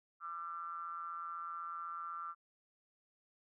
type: ring-modulated tone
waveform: triangle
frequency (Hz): 84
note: E2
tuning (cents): +33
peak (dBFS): -36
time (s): 0.2-2.35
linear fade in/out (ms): 50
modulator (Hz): 1270
effects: none